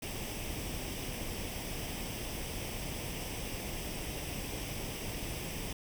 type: noise with comb filter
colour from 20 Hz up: pink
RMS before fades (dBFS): -39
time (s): 0.02-5.73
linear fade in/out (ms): 5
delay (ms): 0.36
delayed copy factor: +0.6
effects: none